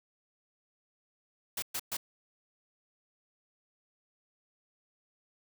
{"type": "noise bursts", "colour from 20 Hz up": "white", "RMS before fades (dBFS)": -35, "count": 3, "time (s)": [1.57, 1.969], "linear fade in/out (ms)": 5, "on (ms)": 53, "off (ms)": 120, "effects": []}